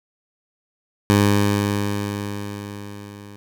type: tone with level ramp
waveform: 15% pulse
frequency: 102 Hz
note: G#2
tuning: 31 cents flat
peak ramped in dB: -6 to -32 dBFS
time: 1.1-3.36 s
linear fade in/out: 0 ms
effects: none